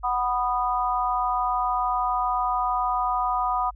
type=chord; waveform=sine; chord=B major; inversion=second; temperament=just; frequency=740.8 / 987.8 / 1234.7 Hz; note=F#5 / B5 / D#6; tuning=+2 / 0 / -14 cents; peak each=-26 dBFS; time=0.03-3.71 s; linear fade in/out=20 ms; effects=added 50 Hz sine -41 dBFS peak until 3.75 s